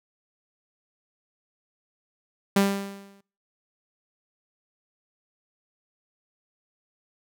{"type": "tone with exponential decay", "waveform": "sawtooth", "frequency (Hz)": 198, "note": "G3", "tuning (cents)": 18, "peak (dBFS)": -12, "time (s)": [2.56, 3.21], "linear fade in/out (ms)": 5, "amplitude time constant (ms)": 140, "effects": ["noise-tail reverb RT60 0.4 s tail -24 dB re dry"]}